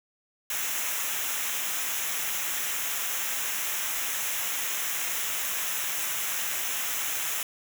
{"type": "noise with comb filter", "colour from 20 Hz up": "white", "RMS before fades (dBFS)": -30, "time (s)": [0.5, 7.43], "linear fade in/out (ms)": 2, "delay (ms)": 0.22, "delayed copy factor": -0.7, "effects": []}